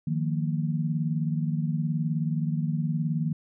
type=chord; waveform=sine; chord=Eb suspended second; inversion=none; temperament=equal with one note detuned; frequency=155.56 / 174.61 / 231.3 Hz; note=Eb3 / F3 / Bb3; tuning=0 / 0 / -13 cents; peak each=-26 / -31 / -32 dBFS; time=0.07-3.33 s; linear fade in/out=5 ms; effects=none